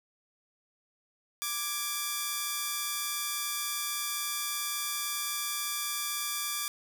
5% pulse tone pair together, 1174.7 / 1661.3 Hz, D6 / G#6, 0 / 0 cents, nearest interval tritone, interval 600 cents, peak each -20 / -27 dBFS, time 1.42-6.68 s, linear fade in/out 0 ms, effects none

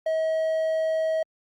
triangle tone, 639 Hz, D#5, 46 cents sharp, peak -20 dBFS, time 0.06-1.23 s, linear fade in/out 5 ms, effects Opus 48 kbps

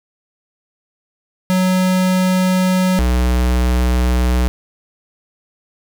square tone pair in turn, 185 / 61.74 Hz, F#3 / B1, 0 / 0 cents, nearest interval octave + perfect fifth, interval 1900 cents, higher first, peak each -13 dBFS, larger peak neither, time 1.5-2.99 / 2.99-4.48 s, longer neither, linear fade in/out 0 ms, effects none

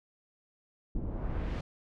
brown noise with low-pass filter sweep, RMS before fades -34 dBFS, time 0.95-1.61 s, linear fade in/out 5 ms, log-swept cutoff 390 to 5000 Hz, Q 0.76, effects none

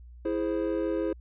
triangle chord, E augmented, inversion none, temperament equal, 329.6 / 415.3 / 523.3 Hz, E4 / G#4 / B#4, 0 / 0 / 0 cents, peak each -27 / -30 / -30 dBFS, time 0.25-1.13 s, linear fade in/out 5 ms, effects added 60 Hz sine -45 dBFS peak until 1.2 s + resampled to 8000 Hz

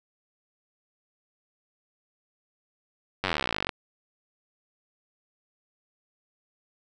slowing click train, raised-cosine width 0.3 ms, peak -10 dBFS, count 30, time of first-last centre 3.24-3.692 s, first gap 10 ms, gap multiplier 1.03, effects none

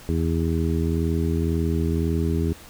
harmonic tone, 81.9 Hz, E2, 11 cents flat, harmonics 1 / 2 / 3 / 4 / 5, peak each -23 / -26 / -28 / -29 / -30 dBFS, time 0.09-2.53 s, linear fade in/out 0 ms, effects pink hiss -45 dBFS RMS until 2.69 s

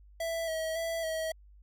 square tone with vibrato, 651 Hz, E5, 22 cents flat, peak -32 dBFS, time 0.2-1.32 s, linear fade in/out 5 ms, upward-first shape square, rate 1.8 Hz, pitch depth 27 cents each way, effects added 50 Hz sine -53 dBFS peak until 1.62 s

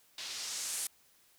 blue noise with low-pass filter sweep, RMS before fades -39 dBFS, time 0.18-0.87 s, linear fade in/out 2 ms, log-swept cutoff 4100 to 10000 Hz, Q 1.5, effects white hiss -66 dBFS RMS until 1.38 s

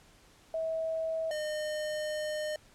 sine / square tone pair in turn, 646 / 609.7 Hz, E5 / D#5, -35 / -35 cents, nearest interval minor second, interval 100 cents, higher first, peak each -30 / -33 dBFS, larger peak first, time 0.54-1.31 / 1.31-2.56 s, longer second, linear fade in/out 2 ms, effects pink hiss -60 dBFS RMS until 2.74 s + low-pass 10000 Hz 12 dB/octave

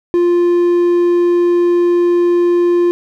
triangle tone, 349.2 Hz, F4, in tune, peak -7 dBFS, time 0.14-2.91 s, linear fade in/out 0 ms, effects none

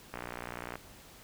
click train, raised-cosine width 0.5 ms, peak -23 dBFS, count 38, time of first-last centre 0.14-0.756 s, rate 60.1 Hz, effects pink hiss -54 dBFS RMS until 1.23 s

